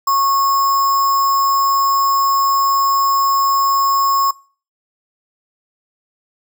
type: tone with sample-and-hold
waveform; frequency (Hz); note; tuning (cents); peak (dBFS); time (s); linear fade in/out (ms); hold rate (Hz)
sine; 1099; C#6; -15; -12; 0.07-4.31; 5; 6300
effects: noise-tail reverb RT60 0.4 s tail -22 dB re dry